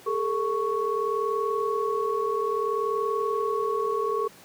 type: tone cluster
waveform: sine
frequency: 412.2 / 452.8 / 1110 Hz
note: G#4 / A4 / C#6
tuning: -13 / +50 / +2 cents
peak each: -28 dBFS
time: 0.06-4.28 s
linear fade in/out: 10 ms
effects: pink hiss -50 dBFS RMS until 4.44 s + high-pass 150 Hz 12 dB/octave